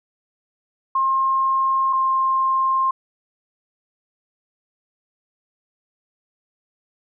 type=tone pair in turn; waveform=sine; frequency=1066 / 1058.6 Hz; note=C6 / C6; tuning=+32 / +20 cents; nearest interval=unison; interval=12 cents; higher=first; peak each=-16 dBFS; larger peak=neither; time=0.95-1.93 / 1.93-2.91 s; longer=neither; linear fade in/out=5 ms; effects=none